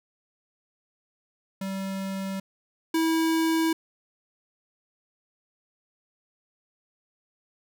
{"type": "tone pair in turn", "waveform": "square", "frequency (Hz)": [193.2, 324.6], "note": ["G3", "E4"], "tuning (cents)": [-25, -27], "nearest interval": "major sixth", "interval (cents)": 898, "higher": "second", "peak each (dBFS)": [-30, -22], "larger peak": "second", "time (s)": [[1.61, 2.4], [2.94, 3.73]], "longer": "neither", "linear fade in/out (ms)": 5, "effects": []}